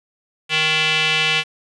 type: tone with band-pass filter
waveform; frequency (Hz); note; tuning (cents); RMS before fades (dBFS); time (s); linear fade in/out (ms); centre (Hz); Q
square; 156.3; D#3; +8; -18; 0.49-1.44; 50; 2800; 3.6
effects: resampled to 22050 Hz + 7-bit